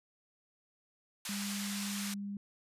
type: band-pass noise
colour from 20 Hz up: white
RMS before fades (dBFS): -41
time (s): 1.25-2.14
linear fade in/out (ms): 2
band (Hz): 1000 to 8600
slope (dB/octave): 12
type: tone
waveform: sine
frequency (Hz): 201.2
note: G3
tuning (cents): +45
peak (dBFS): -37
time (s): 1.29-2.37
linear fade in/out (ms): 2
effects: resampled to 32000 Hz